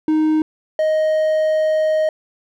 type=tone pair in turn; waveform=triangle; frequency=311.1 / 624.2 Hz; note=D#4 / D#5; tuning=0 / +5 cents; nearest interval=octave; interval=1205 cents; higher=second; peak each=-11 / -12 dBFS; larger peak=first; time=0.08-0.42 / 0.79-2.09 s; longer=second; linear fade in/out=2 ms; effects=none